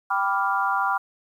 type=chord; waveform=sine; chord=G dominant seventh; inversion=none; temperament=equal; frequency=784 / 987.8 / 1174.7 / 1396.9 Hz; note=G5 / B5 / D6 / F6; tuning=0 / 0 / 0 / 0 cents; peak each=-26 dBFS; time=0.1-0.98 s; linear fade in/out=10 ms; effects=9-bit